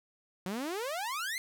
sawtooth exponential sweep, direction up, 176.4 to 2145 Hz, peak -30 dBFS, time 0.46-1.38 s, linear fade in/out 0 ms, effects none

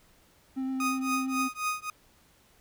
triangle tone with vibrato, 263.3 Hz, C4, 11 cents sharp, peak -27 dBFS, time 0.56-1.49 s, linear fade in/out 20 ms, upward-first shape triangle, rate 8.5 Hz, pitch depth 14 cents each way
30% pulse tone with tremolo, 1244.5 Hz, D#6, in tune, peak -23 dBFS, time 0.8-1.9 s, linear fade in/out 2 ms, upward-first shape triangle, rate 3.7 Hz, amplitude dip 100%
effects pink hiss -62 dBFS RMS until 2.6 s

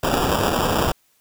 violet noise with sample-and-hold, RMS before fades -20 dBFS, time 0.03-0.92 s, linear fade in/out 5 ms, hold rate 2100 Hz, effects white hiss -62 dBFS RMS until 1.2 s

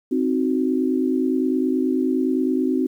sine chord, C diminished, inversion none, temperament equal, 261.6 / 311.1 / 370 Hz, C4 / Eb4 / Gb4, 0 / 0 / 0 cents, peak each -20 / -24 / -24 dBFS, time 0.11-2.87 s, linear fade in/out 10 ms, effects 9-bit

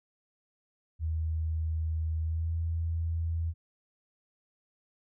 sine tone with pitch glide, 79.9 to 82.53 Hz, D#2 to E2, +47 to +3 cents, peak -28 dBFS, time 0.99-3.54 s, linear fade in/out 50 ms, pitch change +56 cents, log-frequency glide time 2.23-2.52 s, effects none

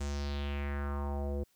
square tone with low-pass filter sweep, 71.2 Hz, C#2, 47 cents sharp, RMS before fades -35 dBFS, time 0-1.44 s, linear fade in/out 10 ms, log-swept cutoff 7800 to 450 Hz, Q 3, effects white hiss -71 dBFS RMS until 1.55 s

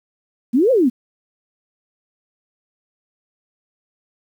sine exponential two-way sweep, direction up then down, 220 to 554.4 to 223.5 Hz, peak -11 dBFS, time 0.53-0.9 s, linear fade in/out 20 ms, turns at 0.71 s, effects 8-bit

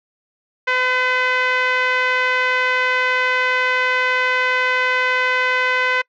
5% pulse tone with low-pass filter, 507 Hz, B4, 45 cents sharp, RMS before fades -18 dBFS, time 0.67-6.02 s, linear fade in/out 10 ms, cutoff 1900 Hz, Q 2.1, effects noise-tail reverb RT60 0.1 s tail -25 dB re dry

